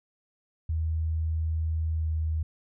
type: tone with pitch glide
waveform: sine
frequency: 80 to 79.17 Hz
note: D#2 to D#2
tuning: +49 to +31 cents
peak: -25 dBFS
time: 0.69-2.43 s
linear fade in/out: 5 ms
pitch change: -18 cents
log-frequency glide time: 1.94-2.08 s
effects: none